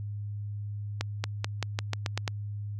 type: accelerating click train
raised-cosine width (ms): 0.2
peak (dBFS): -12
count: 9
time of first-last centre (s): 1.01-2.278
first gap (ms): 230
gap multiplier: 0.89
effects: added 103 Hz sine -33 dBFS peak until 2.79 s